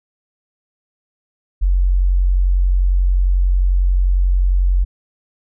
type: tone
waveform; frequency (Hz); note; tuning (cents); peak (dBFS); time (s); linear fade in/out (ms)
sine; 45.6; F#1; -24; -11; 1.61-4.85; 20
effects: none